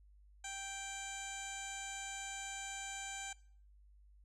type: tone with low-pass filter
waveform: 15% pulse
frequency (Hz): 784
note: G5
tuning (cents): 0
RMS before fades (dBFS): -45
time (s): 0.44-3.33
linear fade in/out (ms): 5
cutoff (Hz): 7000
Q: 4.9
effects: noise-tail reverb RT60 0.5 s tail -20 dB re dry + added 50 Hz sine -60 dBFS peak until 4.24 s